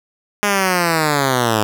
5% pulse linear sweep, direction down, 207.7 to 103.1 Hz, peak -3 dBFS, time 0.43-1.63 s, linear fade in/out 0 ms, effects none

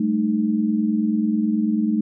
sine tone cluster, 197.6 / 217.7 / 307 Hz, G3 / A3 / D#4, +14 / -18 / -23 cents, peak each -26 / -19 / -24 dBFS, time 0-2.01 s, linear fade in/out 5 ms, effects none

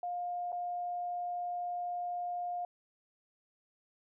sine tone with dropouts, 708 Hz, F5, 23 cents sharp, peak -34 dBFS, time 0.03-2.65 s, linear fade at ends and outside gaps 2 ms, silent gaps 0.52-0.527 s, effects none

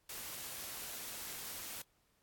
white noise, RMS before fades -45 dBFS, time 0.09-1.82 s, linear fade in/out 5 ms, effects pink hiss -75 dBFS RMS until 2.22 s + AAC 64 kbps

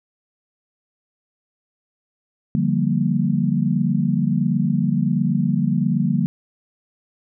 sine chord, G minor seventh, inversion second, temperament equal, 146.83 / 174.61 / 196 / 233.1 Hz, D3 / F3 / G3 / Bb3, 0 / 0 / 0 / 0 cents, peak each -22 dBFS, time 2.55-6.26 s, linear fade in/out 0 ms, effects none

